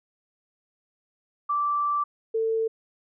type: tone pair in turn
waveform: sine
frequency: 1168 / 447.5 Hz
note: D6 / A4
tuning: -10 / +29 cents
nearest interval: octave + perfect fourth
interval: 1661 cents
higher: first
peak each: -22 dBFS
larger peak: neither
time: 1.49-2.04 / 2.34-2.68 s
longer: first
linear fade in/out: 10 ms
effects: none